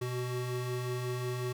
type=tone pair together; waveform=square; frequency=123.47 / 375.9 Hz; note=B2 / F#4; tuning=0 / +27 cents; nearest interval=octave + perfect fifth; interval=1927 cents; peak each=-35 / -38 dBFS; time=0.01-1.53 s; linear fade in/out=10 ms; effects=none